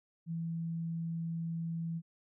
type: tone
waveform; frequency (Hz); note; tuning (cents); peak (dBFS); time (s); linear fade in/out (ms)
sine; 165.7; E3; +9; -34; 0.26-2.02; 50
effects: none